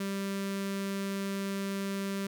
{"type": "tone with notch filter", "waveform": "sawtooth", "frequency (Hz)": 196.6, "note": "G3", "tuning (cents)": 5, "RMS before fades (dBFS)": -34, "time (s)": [0, 2.27], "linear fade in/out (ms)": 5, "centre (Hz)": 780, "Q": 2, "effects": []}